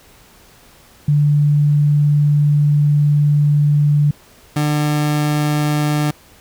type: tone pair in turn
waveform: sine / 30% pulse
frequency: 146.83 / 149.22 Hz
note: D3 / D3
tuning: 0 / +28 cents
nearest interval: unison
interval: 28 cents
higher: second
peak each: -10 / -12 dBFS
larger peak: first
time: 1.08-4.11 / 4.56-6.11 s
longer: first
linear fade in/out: 5 ms
effects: pink hiss -47 dBFS RMS until 6.4 s